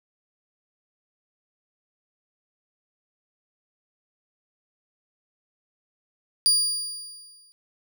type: tone with exponential decay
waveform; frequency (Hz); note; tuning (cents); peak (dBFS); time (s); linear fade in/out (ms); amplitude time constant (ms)
30% pulse; 4800; D8; +37; -12; 6.46-7.52; 0; 230
effects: none